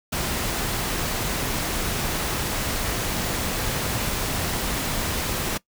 pink noise, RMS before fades -26 dBFS, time 0.12-5.58 s, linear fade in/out 10 ms, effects noise-tail reverb RT60 0.1 s tail -21 dB re dry

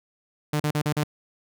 sawtooth tone bursts, 149.7 Hz, D3, 33 cents sharp, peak -18 dBFS, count 5, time 0.53-1.036 s, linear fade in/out 5 ms, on 70 ms, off 39 ms, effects none

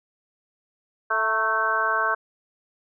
harmonic tone with a mistuned harmonic, 220 Hz, A3, in tune, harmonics 2 / 3 / 4 / 5 / 6 / 7, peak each -34 / -30 / -31 / -25 / -28 / -24 dBFS, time 1.1-2.15 s, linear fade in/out 10 ms, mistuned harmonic 4, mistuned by +47 cents, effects none

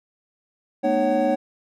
triangle tone cluster, 216.5 / 244.2 / 304.1 / 553 / 755 Hz, A3 / B3 / D#4 / C#5 / F#5, -28 / -19 / -40 / -4 / +35 cents, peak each -27 / -24 / -23 / -19 / -23 dBFS, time 0.83-1.36 s, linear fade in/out 20 ms, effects none

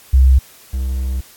sine / triangle tone pair in turn, 65.41 / 64.92 Hz, C2 / C2, 0 / -13 cents, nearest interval unison, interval 13 cents, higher first, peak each -6 / -15 dBFS, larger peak first, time 0.13-0.39 / 0.73-1.21 s, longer second, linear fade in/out 10 ms, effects white hiss -44 dBFS RMS until 1.36 s + AAC 64 kbps

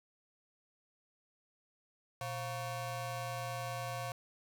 25% pulse ring-modulated tone, 412 Hz, G#4, 14 cents flat, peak -31 dBFS, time 2.21-4.12 s, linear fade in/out 2 ms, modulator 291 Hz, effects none

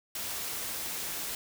white noise, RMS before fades -36 dBFS, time 0.15-1.35 s, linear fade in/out 2 ms, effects none

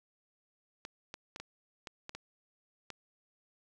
clicks, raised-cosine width 0.2 ms, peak -25 dBFS, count 8, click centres 0.851 / 1.141 / 1.361 / 1.4 / 1.872 / 2.094 / 2.15 / 2.903 s, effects none

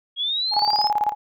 sine linear sweep, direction up, 3258 to 5274 Hz, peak -21 dBFS, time 0.16-0.91 s, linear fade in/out 50 ms
sine tone with tremolo, 837 Hz, G#5, 13 cents sharp, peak -16 dBFS, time 0.51-1.15 s, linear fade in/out 50 ms, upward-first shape square, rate 18 Hz, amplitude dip 75%
effects none

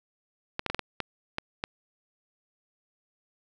clicks, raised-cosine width 0.3 ms, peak -13 dBFS, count 8, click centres 0.594 / 0.663 / 0.7 / 0.746 / 0.793 / 1.003 / 1.384 / 1.639 s, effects none

